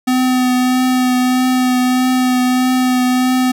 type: tone with vibrato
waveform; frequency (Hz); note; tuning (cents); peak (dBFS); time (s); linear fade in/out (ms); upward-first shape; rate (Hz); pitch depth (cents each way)
square; 253.3; B3; +44; -12; 0.07-3.52; 10; triangle; 1.6; 17
effects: none